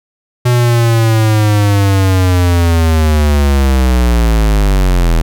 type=linear sweep; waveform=square; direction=down; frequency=123.47 to 39.97 Hz; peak=-8 dBFS; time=0.45-5.22 s; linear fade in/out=10 ms; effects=none